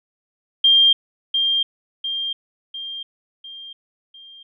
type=tone with echo; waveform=sine; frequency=3195 Hz; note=G7; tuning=32 cents sharp; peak=-10 dBFS; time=0.64-0.93 s; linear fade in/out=5 ms; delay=700 ms; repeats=5; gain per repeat=-6 dB; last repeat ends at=4.43 s; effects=none